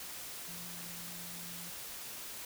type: tone in noise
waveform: sine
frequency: 173.9 Hz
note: F3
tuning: 7 cents flat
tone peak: -51 dBFS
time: 0.48-1.7 s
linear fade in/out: 2 ms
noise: white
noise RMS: -45 dBFS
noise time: 0-2.45 s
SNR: -9 dB
effects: none